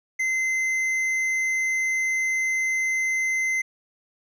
sine tone with hard clipping, 2064 Hz, C7, 24 cents flat, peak -23 dBFS, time 0.19-3.62 s, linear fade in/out 10 ms, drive 6 dB, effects none

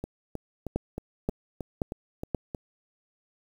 two click trains, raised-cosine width 2 ms, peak -20 / -13 dBFS, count 9 / 4, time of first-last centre 0.04-2.548 / 0.76-2.347 s, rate 3.19 / 1.89 Hz, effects 8-bit

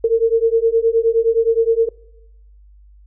sine beating tone pair, 450.9 / 460.5 Hz, A4 / A#4, +42 / -21 cents, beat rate 9.6 Hz, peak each -15 / -15 dBFS, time 0.04-1.89 s, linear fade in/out 5 ms, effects noise-tail reverb RT60 0.9 s tail -22 dB re dry + added 50 Hz sine -43 dBFS peak until 3.06 s

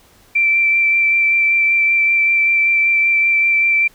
sine tone with vibrato, 2343 Hz, D7, 5 cents flat, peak -11 dBFS, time 0.35-3.88 s, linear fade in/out 10 ms, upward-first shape sine, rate 5.2 Hz, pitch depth 13 cents each way, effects pink hiss -50 dBFS RMS until 3.94 s

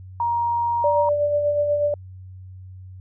sine tone, 942 Hz, A#5, 18 cents sharp, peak -19 dBFS, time 0.2-1.09 s, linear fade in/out 2 ms
sine tone with tremolo, 586 Hz, D5, 4 cents flat, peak -16 dBFS, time 0.84-1.94 s, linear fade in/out 2 ms, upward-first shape sine, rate 8.2 Hz, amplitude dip 40%
effects added 93 Hz sine -37 dBFS peak until 3 s

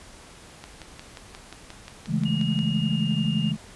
click train, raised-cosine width 0.2 ms, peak -22 dBFS, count 12, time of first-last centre 0.64-2.59 s, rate 5.64 Hz
sine chord, A major seventh, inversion first, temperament equal with one note detuned, 138.59 / 164.81 / 207.7 / 219.2 Hz, C#3 / E3 / G#3 / A3, 0 / 0 / 0 / -6 cents, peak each -28 / -26 / -27 / -28 dBFS, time 2.07-3.57 s, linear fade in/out 50 ms
sine tone with pitch glide, 2861 to 2830 Hz, F7 to F7, +41 to +22 cents, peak -32 dBFS, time 2.25-3.52 s, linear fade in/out 10 ms, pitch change -19 cents, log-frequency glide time 2.65-3.08 s
effects pink hiss -47 dBFS RMS until 3.75 s + resampled to 24000 Hz

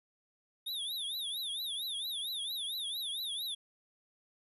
square tone with vibrato, 3613 Hz, A7, 45 cents sharp, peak -36 dBFS, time 0.66-3.55 s, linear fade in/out 10 ms, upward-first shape triangle, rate 4.4 Hz, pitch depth 200 cents each way, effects resampled to 32000 Hz + 12-bit

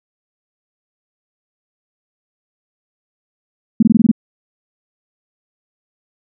sine tone bursts, 222.3 Hz, A3, 18 cents sharp, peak -6 dBFS, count 7, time 3.8-4.115 s, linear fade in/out 5 ms, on 27 ms, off 21 ms, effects none

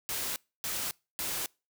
white noise bursts, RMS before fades -34 dBFS, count 3, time 0.09-1.46 s, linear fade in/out 0 ms, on 270 ms, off 280 ms, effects noise-tail reverb RT60 0.3 s tail -26 dB re dry

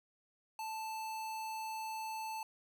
square tone, 880 Hz, A5, in tune, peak -40 dBFS, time 0.59-2.43 s, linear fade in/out 2 ms, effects none

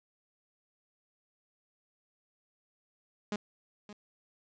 sawtooth tone with echo, 207.7 Hz, G#3, in tune, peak -28 dBFS, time 3.32-3.36 s, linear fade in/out 2 ms, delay 570 ms, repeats 1, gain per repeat -14 dB, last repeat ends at 3.93 s, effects resampled to 16000 Hz + 10-bit

